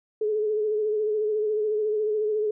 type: tone with vibrato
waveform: sine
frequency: 426.5 Hz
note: G#4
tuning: 46 cents sharp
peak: -22 dBFS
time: 0.21-2.51 s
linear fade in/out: 5 ms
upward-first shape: sine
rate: 14 Hz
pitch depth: 39 cents each way
effects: none